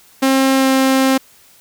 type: tone with pitch glide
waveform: sawtooth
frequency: 267 to 265.3 Hz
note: C4 to C4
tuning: +35 to +24 cents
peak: -7 dBFS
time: 0.22-1.18 s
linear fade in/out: 10 ms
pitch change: -11 cents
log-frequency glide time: 0.57-0.67 s
effects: white hiss -48 dBFS RMS until 1.6 s